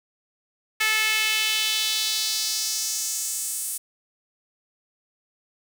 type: tone with high-pass filter sweep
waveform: sawtooth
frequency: 434.9 Hz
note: A4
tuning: 20 cents flat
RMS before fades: -25 dBFS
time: 0.8-3.78 s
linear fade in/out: 10 ms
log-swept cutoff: 2000 to 9500 Hz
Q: 2.2
effects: none